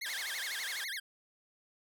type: tone with vibrato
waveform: 25% pulse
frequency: 1864.7 Hz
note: A#6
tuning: in tune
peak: -33 dBFS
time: 0.01-1 s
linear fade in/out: 10 ms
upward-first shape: sine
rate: 12 Hz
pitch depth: 290 cents each way
type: band-pass noise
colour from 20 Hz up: white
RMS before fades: -45 dBFS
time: 0.06-0.84 s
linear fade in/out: 0 ms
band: 610 to 8500 Hz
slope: 12 dB/octave
effects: none